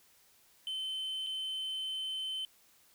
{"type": "tone with dropouts", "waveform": "sine", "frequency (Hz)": 3070, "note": "G7", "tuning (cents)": -37, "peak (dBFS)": -32, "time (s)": [0.67, 2.45], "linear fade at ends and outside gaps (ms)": 1, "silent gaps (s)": [1.265, 1.269], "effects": ["tanh soft clip ceiling -34 dBFS", "white hiss -65 dBFS RMS until 2.94 s"]}